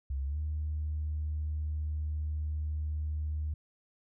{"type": "tone with pitch glide", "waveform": "sine", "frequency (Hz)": [67.9, 76.22], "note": ["C#2", "D#2"], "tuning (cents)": [-35, -35], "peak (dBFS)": -30, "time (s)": [0.1, 3.54], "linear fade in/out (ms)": 5, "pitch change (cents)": 200, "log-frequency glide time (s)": [0.25, 0.38], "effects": ["tanh soft clip ceiling -26 dBFS"]}